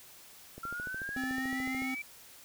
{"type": "click train", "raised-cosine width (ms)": 2, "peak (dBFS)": -32, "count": 18, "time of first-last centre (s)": [0.58, 1.821], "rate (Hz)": 13.7}
{"type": "exponential sweep", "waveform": "sine", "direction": "up", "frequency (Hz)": [1355, 2341], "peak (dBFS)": -36, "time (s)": [0.63, 2.02], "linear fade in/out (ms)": 5}
{"type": "tone", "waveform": "square", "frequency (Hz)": 261.6, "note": "C4", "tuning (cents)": 0, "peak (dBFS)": -35, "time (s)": [1.16, 1.95], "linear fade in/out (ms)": 10}
{"effects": ["white hiss -54 dBFS RMS until 2.44 s"]}